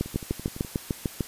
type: two click trains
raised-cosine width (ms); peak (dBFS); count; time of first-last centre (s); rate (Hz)
3; -12 / -24; 9 / 8; 0.01-1.208 / 0.06-0.648; 6.68 / 11.9
effects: white hiss -43 dBFS RMS until 1.27 s + resampled to 32000 Hz